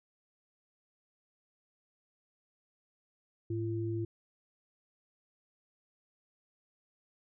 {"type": "tone pair together", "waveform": "sine", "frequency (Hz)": [108.21, 340], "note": ["A2", "F4"], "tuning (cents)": [-28, -46], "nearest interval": "octave + minor sixth", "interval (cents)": 1982, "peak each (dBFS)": [-34, -35], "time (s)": [3.5, 4.05], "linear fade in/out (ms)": 5, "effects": []}